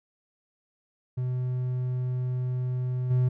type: tone with level steps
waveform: triangle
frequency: 126.2 Hz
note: B2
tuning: 38 cents sharp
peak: -24 / -18 dBFS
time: 1.17-3.29 s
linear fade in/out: 10 ms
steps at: 3.1 s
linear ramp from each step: 10 ms
effects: none